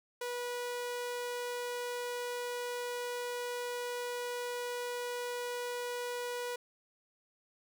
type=tone; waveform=sawtooth; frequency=487.6 Hz; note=B4; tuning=22 cents flat; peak=-32 dBFS; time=0.21-6.56 s; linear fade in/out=5 ms; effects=none